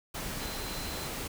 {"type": "tone in noise", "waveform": "sine", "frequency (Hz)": 4072, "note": "C8", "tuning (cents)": -48, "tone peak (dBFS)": -45, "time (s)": [0.4, 1.08], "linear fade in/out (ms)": 10, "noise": "pink", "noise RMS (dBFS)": -37, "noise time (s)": [0.14, 1.28], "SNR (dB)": -11, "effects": []}